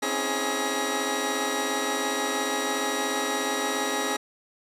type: tone cluster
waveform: 15% pulse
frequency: 259.4 / 276.5 / 323.7 / 417.9 / 1914 Hz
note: C4 / C#4 / E4 / G#4 / A#6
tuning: -15 / -4 / -31 / +11 / +45 cents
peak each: -28 / -26 / -29 / -23 / -25 dBFS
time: 0.02-4.17 s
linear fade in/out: 10 ms
effects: resampled to 32000 Hz